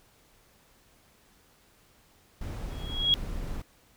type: noise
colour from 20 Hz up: brown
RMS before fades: -35 dBFS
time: 2.41-3.62 s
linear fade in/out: 5 ms
type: tone with exponential growth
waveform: sine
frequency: 3309 Hz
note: G#7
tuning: 7 cents flat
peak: -17 dBFS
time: 2.71-3.14 s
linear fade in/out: 0 ms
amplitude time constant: 92 ms
effects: pink hiss -62 dBFS RMS until 3.96 s